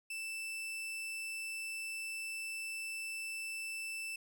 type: tone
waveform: 40% pulse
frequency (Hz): 2650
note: E7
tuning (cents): +9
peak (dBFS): -38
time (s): 0.1-4.16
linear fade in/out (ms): 5
effects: none